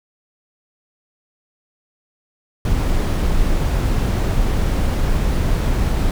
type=noise; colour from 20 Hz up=brown; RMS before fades=-17 dBFS; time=2.65-6.11 s; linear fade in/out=2 ms; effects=none

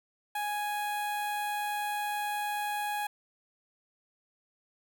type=tone with notch filter; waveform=sawtooth; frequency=830.6 Hz; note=G#5; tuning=in tune; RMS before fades=-33 dBFS; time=0.35-3.07 s; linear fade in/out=5 ms; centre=5400 Hz; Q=1.1; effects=none

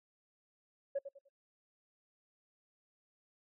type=tone with echo; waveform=sine; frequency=554.4 Hz; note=C#5; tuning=in tune; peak=-30 dBFS; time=0.95-0.99 s; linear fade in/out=10 ms; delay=100 ms; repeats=3; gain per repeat=-11 dB; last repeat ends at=1.29 s; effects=noise-tail reverb RT60 0.1 s tail -25 dB re dry + tanh soft clip ceiling -29 dBFS

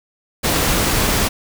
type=noise; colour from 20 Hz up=pink; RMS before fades=-17 dBFS; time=0.43-1.29 s; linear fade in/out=20 ms; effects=none

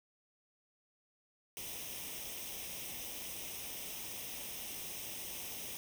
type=noise with comb filter; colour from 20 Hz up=white; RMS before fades=-44 dBFS; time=1.57-5.77 s; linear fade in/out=0 ms; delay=0.34 ms; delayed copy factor=+0.65; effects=none

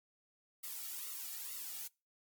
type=noise with flanger; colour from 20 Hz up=blue; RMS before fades=-44 dBFS; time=0.63-1.88 s; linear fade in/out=10 ms; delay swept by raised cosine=1.2 to 1.97 ms; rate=2.2 Hz; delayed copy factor=-0.85; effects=noise-tail reverb RT60 0.3 s tail -25 dB re dry + MP3 96 kbps

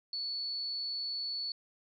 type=tone; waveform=sine; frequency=4435 Hz; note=C#8; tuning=in tune; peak=-34 dBFS; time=0.13-1.52 s; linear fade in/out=2 ms; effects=none

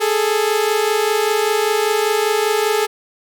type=tone pair together; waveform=sawtooth; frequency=414.9 / 440 Hz; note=G#4 / A4; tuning=-2 / 0 cents; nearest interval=minor second; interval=102 cents; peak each=-14 dBFS; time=0-2.87 s; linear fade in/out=20 ms; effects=none

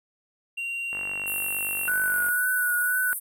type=tone with pitch glide; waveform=triangle; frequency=2760 to 2731 Hz; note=F7 to F7; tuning=-21 to -39 cents; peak=-27 dBFS; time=0.57-1.89 s; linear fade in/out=10 ms; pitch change=-18 cents; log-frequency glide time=0.87-1.63 s
type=click train; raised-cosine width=0.5 ms; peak=-25 dBFS; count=67; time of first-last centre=0.93-2.285 s; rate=48.7 Hz
type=band-pass noise; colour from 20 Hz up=white; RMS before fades=-32 dBFS; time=1.26-3.2 s; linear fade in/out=20 ms; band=8700 to 15000 Hz; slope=96 dB/octave
type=tone with vibrato; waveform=sine; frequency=1477 Hz; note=F#6; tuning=3 cents flat; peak=-22 dBFS; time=1.88-3.13 s; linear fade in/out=0 ms; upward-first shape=triangle; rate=2 Hz; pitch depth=34 cents each way
effects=none

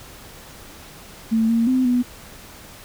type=tone with pitch steps; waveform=sine; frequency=223.7 / 230 / 257.5 / 246.2 Hz; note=A3 / A#3 / C4 / B3; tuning=+29 / -23 / -28 / -5 cents; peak=-15 dBFS; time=1.31-2.03 s; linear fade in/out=20 ms; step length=180 ms; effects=pink hiss -42 dBFS RMS until 2.84 s

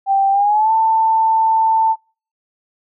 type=tone with pitch glide; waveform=sine; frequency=784 to 890.2 Hz; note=G5 to A5; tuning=0 to +20 cents; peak=-11 dBFS; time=0.06-1.96 s; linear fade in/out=50 ms; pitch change=+220 cents; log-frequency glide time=0.31-0.72 s; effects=noise-tail reverb RT60 0.4 s tail -26 dB re dry

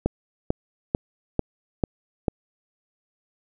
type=click train; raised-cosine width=2 ms; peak=-7 dBFS; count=6; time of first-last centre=0.06-2.282 s; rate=2.25 Hz; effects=none

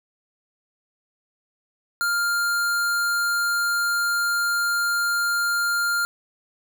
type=tone; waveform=square; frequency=1400 Hz; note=F6; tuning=4 cents sharp; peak=-21 dBFS; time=2.01-6.05 s; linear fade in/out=0 ms; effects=none

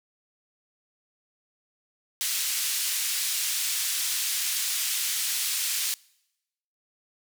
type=band-pass noise; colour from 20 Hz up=white; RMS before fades=-28 dBFS; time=2.21-5.94 s; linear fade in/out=0 ms; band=2400 to 12000 Hz; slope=12 dB/octave; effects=noise-tail reverb RT60 0.9 s tail -25 dB re dry

